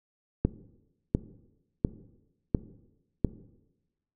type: click train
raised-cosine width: 3 ms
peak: -9 dBFS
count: 5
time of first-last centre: 0.45-3.247 s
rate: 1.43 Hz
effects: noise-tail reverb RT60 1.0 s tail -17 dB re dry